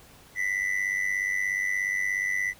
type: tone with amplitude modulation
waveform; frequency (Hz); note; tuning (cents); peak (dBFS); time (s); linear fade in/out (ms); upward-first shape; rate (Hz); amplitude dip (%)
triangle; 1988; B6; +11; -20; 0.35-2.54; 50; sine; 96.9; 75
effects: pink hiss -53 dBFS RMS until 2.59 s